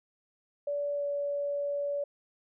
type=tone with pitch glide; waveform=sine; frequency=576 to 572 Hz; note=D5 to D5; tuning=-34 to -46 cents; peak=-29 dBFS; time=0.67-2.04 s; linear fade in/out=5 ms; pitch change=-12 cents; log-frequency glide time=0.95-1.04 s; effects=none